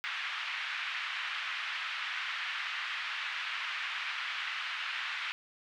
white band-pass noise, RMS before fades -37 dBFS, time 0.04-5.32 s, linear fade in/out 0 ms, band 1200 to 3000 Hz, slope 24 dB/octave, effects none

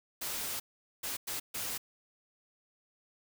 white noise bursts at uneven times, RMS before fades -37 dBFS, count 4, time 0.21-0.6 / 1.03-1.17 / 1.27-1.4 / 1.54-1.78 s, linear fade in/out 10 ms, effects none

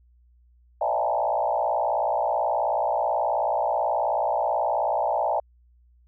sine tone with frequency modulation, 740 Hz, F#5, in tune, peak -21 dBFS, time 0.81-5.4 s, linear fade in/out 5 ms, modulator 58.6 Hz, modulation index 2.9, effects added 60 Hz sine -55 dBFS peak until 6.07 s

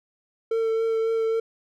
triangle tone with vibrato, 450 Hz, A4, 39 cents sharp, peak -19 dBFS, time 0.51-1.4 s, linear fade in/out 5 ms, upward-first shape sine, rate 3.7 Hz, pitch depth 13 cents each way, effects none

